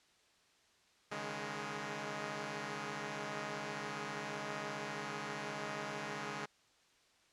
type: chord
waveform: 5% pulse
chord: C# suspended second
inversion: none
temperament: equal with one note detuned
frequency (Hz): 140.53 / 155.56 / 207.7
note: C#3 / D#3 / G#3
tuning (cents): +24 / 0 / 0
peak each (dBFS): -34 / -35 / -31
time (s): 1.11-6.46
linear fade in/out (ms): 10
effects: white hiss -69 dBFS RMS until 7.32 s + low-pass 6000 Hz 12 dB/octave